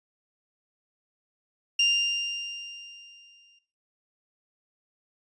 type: tone with exponential decay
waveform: 35% pulse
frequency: 2794 Hz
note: F7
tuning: in tune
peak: -17 dBFS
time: 1.79-3.59 s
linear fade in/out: 5 ms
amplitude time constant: 390 ms
effects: noise-tail reverb RT60 0.5 s tail -18 dB re dry + resampled to 22050 Hz